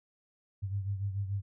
sine beating tone pair, 98 / 104.9 Hz, G2 / G#2, 0 / +18 cents, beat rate 6.9 Hz, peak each -32 / -39 dBFS, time 0.62-1.42 s, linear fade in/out 20 ms, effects none

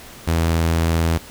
sawtooth tone, 82.5 Hz, E2, 2 cents sharp, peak -12 dBFS, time 0.27-1.18 s, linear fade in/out 10 ms, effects pink hiss -40 dBFS RMS until 1.3 s

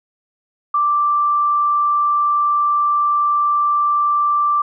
sine tone, 1174.7 Hz, D6, in tune, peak -13 dBFS, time 0.74-4.62 s, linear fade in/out 5 ms, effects none

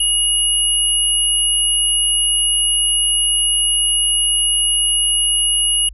sine tone pair together, 2886 / 10896 Hz, F#7 / F9, -44 / -44 cents, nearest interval octave + major seventh, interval 2300 cents, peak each -16 dBFS, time 0-5.89 s, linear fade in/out 5 ms, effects added 50 Hz sine -33 dBFS peak until 5.93 s

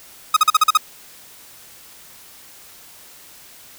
45% pulse tone bursts, 1258 Hz, D#6, 19 cents sharp, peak -9 dBFS, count 7, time 0.34-0.774 s, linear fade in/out 5 ms, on 26 ms, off 42 ms, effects white hiss -44 dBFS RMS until 3.78 s

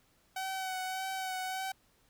sawtooth tone with vibrato, 755 Hz, F#5, 35 cents sharp, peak -31 dBFS, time 0.36-1.72 s, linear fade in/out 5 ms, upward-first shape sine, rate 1.7 Hz, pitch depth 24 cents each way, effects pink hiss -69 dBFS RMS until 2.09 s

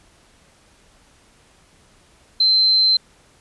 sine tone, 4100 Hz, C8, 36 cents flat, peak -12 dBFS, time 2.4-2.97 s, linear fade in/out 5 ms, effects pink hiss -54 dBFS RMS until 3.4 s + resampled to 24000 Hz

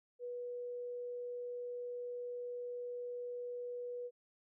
sine tone, 487.9 Hz, B4, 21 cents flat, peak -40 dBFS, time 0.19-4.11 s, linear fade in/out 50 ms, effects none

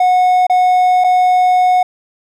triangle tone with dropouts, 731 Hz, F#5, 21 cents flat, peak -6 dBFS, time 0-1.83 s, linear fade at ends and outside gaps 5 ms, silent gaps 0.468-0.497 / 1.04-1.043 s, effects none

